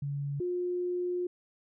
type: tone pair in turn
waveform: sine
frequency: 141.9 / 356.9 Hz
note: C#3 / F4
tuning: +41 / +38 cents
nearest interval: octave + major third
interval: 1597 cents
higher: second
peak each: -31 / -29 dBFS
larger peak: second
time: 0.02-0.4 / 0.4-1.27 s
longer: second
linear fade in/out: 5 ms
effects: none